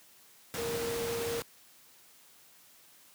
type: tone in noise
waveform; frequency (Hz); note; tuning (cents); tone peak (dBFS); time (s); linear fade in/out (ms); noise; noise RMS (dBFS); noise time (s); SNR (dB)
sine; 466.2; A#4; 0; -33; 0.58-1.4; 0; pink; -37; 0.54-1.42; +1
effects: white hiss -59 dBFS RMS until 3.14 s + high-pass 100 Hz 12 dB/octave